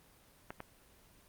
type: clicks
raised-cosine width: 0.5 ms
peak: -26 dBFS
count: 2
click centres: 0.505 / 0.604 s
effects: pink hiss -63 dBFS RMS until 1.28 s + Opus 24 kbps